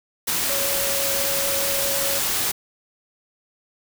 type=tone in noise; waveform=sine; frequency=554.4 Hz; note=C#5; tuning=in tune; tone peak=-28 dBFS; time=0.49-2.19 s; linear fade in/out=10 ms; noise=white; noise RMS=-23 dBFS; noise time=0.27-2.52 s; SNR=-8 dB; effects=none